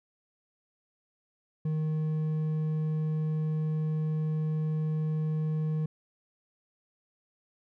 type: tone with hard clipping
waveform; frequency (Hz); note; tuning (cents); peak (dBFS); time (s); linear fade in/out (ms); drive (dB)
triangle; 155.56; D#3; 0; -28; 1.65-5.86; 5; 7
effects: none